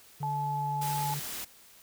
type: tone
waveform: triangle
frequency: 145.4 Hz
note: D3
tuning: 17 cents flat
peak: -32 dBFS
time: 0.2-1.2 s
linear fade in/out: 10 ms
type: tone with pitch glide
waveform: sine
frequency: 863 to 857.5 Hz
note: A5 to A5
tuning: -34 to -45 cents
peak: -30 dBFS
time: 0.23-1.14 s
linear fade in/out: 0 ms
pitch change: -11 cents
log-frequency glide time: 0.36-0.83 s
type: noise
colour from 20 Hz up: white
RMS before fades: -38 dBFS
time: 0.81-1.45 s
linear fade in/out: 10 ms
effects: white hiss -56 dBFS RMS until 1.82 s